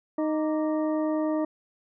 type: harmonic tone with a mistuned harmonic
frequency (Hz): 310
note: D#4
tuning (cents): -6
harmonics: 1 / 2 / 3 / 4 / 6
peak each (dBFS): -25 / -29 / -38 / -40 / -48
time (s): 0.18-1.45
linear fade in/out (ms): 5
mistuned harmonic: 4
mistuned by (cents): -95
effects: none